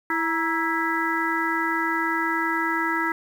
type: harmonic tone with a mistuned harmonic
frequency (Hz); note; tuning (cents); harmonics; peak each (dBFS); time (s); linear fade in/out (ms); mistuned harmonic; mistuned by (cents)
329.6; E4; 0; 1 / 3 / 4 / 5 / 6; -28 / -28 / -28 / -28 / -28; 0.1-3.12; 2; 3; -77
effects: 8-bit